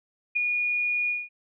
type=tone with ADSR envelope; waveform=sine; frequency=2444 Hz; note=D#7; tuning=32 cents flat; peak=-19 dBFS; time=0.35-1.29 s; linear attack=18 ms; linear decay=4 ms; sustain=-4 dB; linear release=200 ms; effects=none